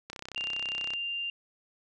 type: click train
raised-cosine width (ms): 0.2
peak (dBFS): -22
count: 28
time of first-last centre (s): 0.1-0.936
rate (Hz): 32.3
type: tone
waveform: sine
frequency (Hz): 2791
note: F7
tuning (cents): -2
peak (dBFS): -31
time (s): 0.36-1.3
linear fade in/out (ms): 2
effects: none